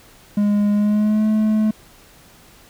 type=tone with pitch glide; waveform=triangle; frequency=206 to 215.7 Hz; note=G#3 to A3; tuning=-14 to -34 cents; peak=-12 dBFS; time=0.37-1.71 s; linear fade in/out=5 ms; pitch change=+80 cents; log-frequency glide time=0.72-1.26 s; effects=pink hiss -48 dBFS RMS until 2.69 s